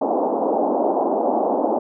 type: band-pass noise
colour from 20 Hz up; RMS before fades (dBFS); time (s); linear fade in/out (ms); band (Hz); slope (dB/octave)
white; -20; 0.01-1.79; 5; 230 to 860; 48
effects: none